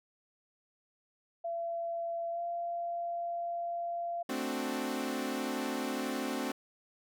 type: tone with pitch glide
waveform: sine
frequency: 677 to 688 Hz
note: E5 to F5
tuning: +46 to -26 cents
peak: -33 dBFS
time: 1.44-4.23 s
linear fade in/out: 10 ms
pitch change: +28 cents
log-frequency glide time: 2.31-2.4 s
type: chord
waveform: sawtooth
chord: D dominant seventh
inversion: second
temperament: equal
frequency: 220 / 261.6 / 293.7 / 370 Hz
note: A3 / C4 / D4 / F#4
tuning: 0 / 0 / 0 / 0 cents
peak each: -36 / -32 / -36 / -37 dBFS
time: 4.29-6.52 s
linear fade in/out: 5 ms
effects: none